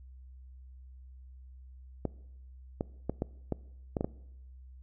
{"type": "clicks", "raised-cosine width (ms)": 2, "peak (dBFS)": -17, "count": 8, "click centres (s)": [2.053, 2.809, 3.096, 3.221, 3.523, 3.968, 4.009, 4.045], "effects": ["noise-tail reverb RT60 0.9 s tail -22 dB re dry", "added 64 Hz sine -48 dBFS peak until 4.82 s"]}